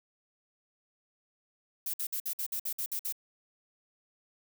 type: noise bursts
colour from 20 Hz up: violet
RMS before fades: -34 dBFS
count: 10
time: 1.86-3.125 s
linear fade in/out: 5 ms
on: 77 ms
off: 55 ms
effects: none